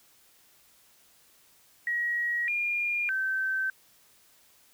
sine tone with pitch steps, 1903 / 2414 / 1546 Hz, A#6 / D7 / G6, +35 / +47 / -24 cents, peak -26 dBFS, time 1.87-3.7 s, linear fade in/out 2 ms, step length 610 ms, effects white hiss -61 dBFS RMS until 4.73 s

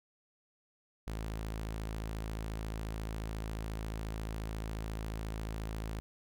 sawtooth tone, 54.2 Hz, A1, 25 cents flat, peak -33 dBFS, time 1.07-6 s, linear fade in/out 0 ms, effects none

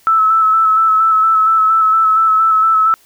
sine tone with vibrato, 1307 Hz, E6, 15 cents flat, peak -8 dBFS, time 0.07-2.94 s, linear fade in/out 0 ms, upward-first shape square, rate 4.3 Hz, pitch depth 19 cents each way, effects white hiss -50 dBFS RMS until 3.05 s

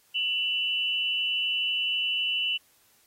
sine tone pair together, 2708 / 2960 Hz, E7 / F#7, +46 / 0 cents, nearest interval major second, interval 154 cents, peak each -30 / -26 dBFS, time 0.14-2.58 s, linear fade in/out 20 ms, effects white hiss -63 dBFS RMS until 3.06 s + AAC 48 kbps

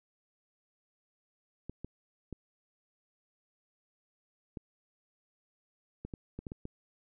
clicks, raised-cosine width 3 ms, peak -27 dBFS, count 10, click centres 1.696 / 1.846 / 2.327 / 4.572 / 6.05 / 6.138 / 6.39 / 6.468 / 6.519 / 6.654 s, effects none

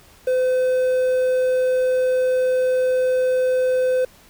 triangle tone with quantisation, 510 Hz, C5, 44 cents flat, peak -14 dBFS, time 0.27-4.05 s, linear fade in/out 5 ms, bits 7, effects pink hiss -50 dBFS RMS until 4.29 s

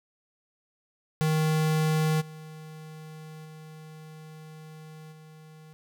square tone with level steps, 156.3 Hz, D#3, 8 cents sharp, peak -23 / -42 / -44 / -48 dBFS, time 1.21-5.73 s, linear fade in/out 0 ms, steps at 2.2 / 3.44 / 5.11 s, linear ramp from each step 20 ms, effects none

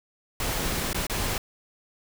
pink noise with dropouts, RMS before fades -28 dBFS, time 0.4-1.38 s, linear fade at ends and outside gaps 2 ms, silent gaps 0.931-0.945 / 1.068-1.097 s, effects none

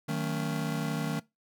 square chord, D# half-diminished seventh, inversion none, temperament just, 155.56 / 186.68 / 224 / 280 Hz, D#3 / F#3 / A3 / C#4, 0 / +16 / +31 / +18 cents, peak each -33 / -39 / -36 / -38 dBFS, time 0.08-1.2 s, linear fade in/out 10 ms, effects noise-tail reverb RT60 0.2 s tail -20 dB re dry

